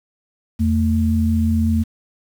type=tone pair together; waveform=sine; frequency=83.9 / 223.6 Hz; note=E2 / A3; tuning=+31 / +28 cents; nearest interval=octave + perfect fourth; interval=1697 cents; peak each=-17 dBFS; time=0.59-1.84 s; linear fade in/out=20 ms; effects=7-bit